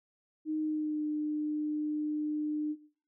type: tone with pitch glide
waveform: sine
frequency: 310 to 301.9 Hz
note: D#4 to D4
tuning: -6 to +48 cents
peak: -30 dBFS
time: 0.45-2.76 s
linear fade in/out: 50 ms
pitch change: -46 cents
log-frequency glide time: 0.58-1.05 s
effects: noise-tail reverb RT60 0.5 s tail -18 dB re dry